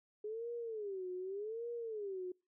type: tone with vibrato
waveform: sine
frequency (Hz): 415.3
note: G#4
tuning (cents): 0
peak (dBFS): -39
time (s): 0.24-2.32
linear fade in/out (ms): 5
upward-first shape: sine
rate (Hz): 0.85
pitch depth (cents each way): 230
effects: noise-tail reverb RT60 0.3 s tail -26 dB re dry